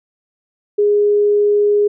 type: tone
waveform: sine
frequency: 413.1 Hz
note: G#4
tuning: 9 cents flat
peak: -10 dBFS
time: 0.78-1.88 s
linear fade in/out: 10 ms
effects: none